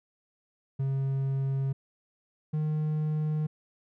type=tone pair in turn; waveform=triangle; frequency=135.5 / 153.49 Hz; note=C#3 / D#3; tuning=-39 / -23 cents; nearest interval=major second; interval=216 cents; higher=second; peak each=-24 dBFS; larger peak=neither; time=0.79-1.73 / 2.53-3.47 s; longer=neither; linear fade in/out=10 ms; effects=none